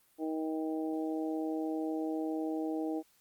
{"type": "harmonic tone", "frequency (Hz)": 158.1, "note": "D#3", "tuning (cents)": 28, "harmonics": [2, 3, 4, 5], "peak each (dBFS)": [-33, -40, -43, -44], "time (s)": [0.18, 3.03], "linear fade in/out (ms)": 50, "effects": ["white hiss -68 dBFS RMS until 3.2 s", "Opus 32 kbps"]}